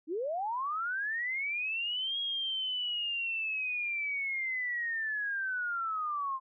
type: linear two-way sweep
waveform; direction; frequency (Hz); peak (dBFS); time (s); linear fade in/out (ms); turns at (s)
sine; up then down; 289 to 3300 to 1042; -31; 0.07-6.4; 50; 2.19
effects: none